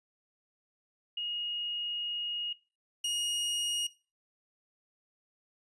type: tone pair in turn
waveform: sine / sawtooth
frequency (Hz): 2872 / 2872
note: F7 / F7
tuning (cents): +48 / +48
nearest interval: unison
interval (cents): 0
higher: neither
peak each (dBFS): -32 / -26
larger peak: second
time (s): 1.17-2.53 / 3.04-3.87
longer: first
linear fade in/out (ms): 5
effects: noise-tail reverb RT60 0.3 s tail -18 dB re dry + resampled to 24000 Hz